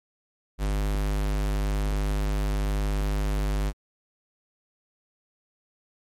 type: tone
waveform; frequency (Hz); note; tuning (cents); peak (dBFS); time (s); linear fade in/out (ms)
square; 50.5; G#1; -48; -24; 0.58-3.73; 50
effects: MP3 64 kbps